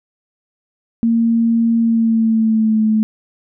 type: tone with pitch glide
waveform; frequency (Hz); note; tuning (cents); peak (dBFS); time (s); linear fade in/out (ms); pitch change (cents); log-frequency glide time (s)
sine; 230 to 217.3; A#3 to A3; -23 to -21; -11; 1.03-3.03; 0; -98; 1.79-2.82
effects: none